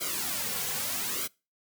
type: noise with flanger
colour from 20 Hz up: white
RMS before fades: -32 dBFS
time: 0-1.28 s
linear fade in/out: 20 ms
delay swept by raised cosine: 1.1 to 3.3 ms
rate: 0.79 Hz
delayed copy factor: -0.9
effects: noise-tail reverb RT60 0.3 s tail -25 dB re dry